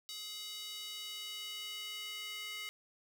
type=tone with high-pass filter sweep; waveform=square; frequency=421.6 Hz; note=G#4; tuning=26 cents sharp; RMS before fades=-44 dBFS; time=0.09-2.69 s; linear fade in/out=0 ms; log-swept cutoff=3900 to 2400 Hz; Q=2.8; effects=none